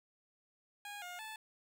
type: tone with pitch steps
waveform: 15% pulse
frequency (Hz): 820 / 713 / 873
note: G#5 / F5 / A5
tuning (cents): -22 / +36 / -14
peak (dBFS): -38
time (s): 0.85-1.36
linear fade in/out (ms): 2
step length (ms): 170
effects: none